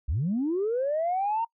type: linear sweep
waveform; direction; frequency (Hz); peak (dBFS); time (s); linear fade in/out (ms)
sine; up; 55 to 932.3; -23; 0.08-1.45; 10
effects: noise-tail reverb RT60 0.1 s tail -25 dB re dry + tanh soft clip ceiling -20 dBFS